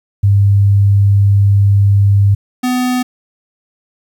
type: tone pair in turn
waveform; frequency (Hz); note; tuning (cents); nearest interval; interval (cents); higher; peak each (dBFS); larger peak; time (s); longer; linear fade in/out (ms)
sine / square; 100 / 250.7; G2 / B3; +35 / +26; octave + major third; 1591; second; -6 / -13; first; 0.23-2.35 / 2.63-3.03; first; 10
effects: 8-bit